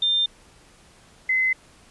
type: tone pair in turn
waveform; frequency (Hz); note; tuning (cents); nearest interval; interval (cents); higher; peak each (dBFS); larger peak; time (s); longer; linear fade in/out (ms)
sine; 3600 / 2046; A7 / C7; +39 / -39; minor seventh; 978; first; -18; neither; 0.02-0.26 / 1.29-1.53; neither; 5
effects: pink hiss -53 dBFS RMS until 1.9 s + resampled to 24000 Hz